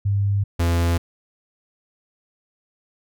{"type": "tone pair in turn", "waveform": ["sine", "45% pulse"], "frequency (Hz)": [100.2, 85.14], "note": ["G2", "F2"], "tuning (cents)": [38, -44], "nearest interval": "minor third", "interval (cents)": 282, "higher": "first", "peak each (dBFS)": -17, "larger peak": "neither", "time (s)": [[0.05, 0.44], [0.59, 0.98]], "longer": "neither", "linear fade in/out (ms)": 10, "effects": []}